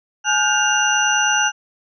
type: tone cluster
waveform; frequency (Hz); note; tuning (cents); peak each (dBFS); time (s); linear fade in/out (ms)
sine; 841 / 1435 / 1564 / 2808 / 5940; G#5 / F6 / G6 / F7 / F#8; +22 / +47 / -4 / +9 / +6; -21; 0.24-1.52; 50
effects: none